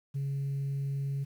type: tone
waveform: sine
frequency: 138.59 Hz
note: C#3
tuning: in tune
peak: -28 dBFS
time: 0.14-1.25 s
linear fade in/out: 20 ms
effects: tanh soft clip ceiling -28 dBFS + 10-bit